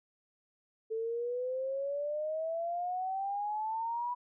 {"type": "exponential sweep", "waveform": "sine", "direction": "up", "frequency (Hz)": [440, 985], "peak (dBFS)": -32, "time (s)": [0.9, 4.15], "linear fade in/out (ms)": 20, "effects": []}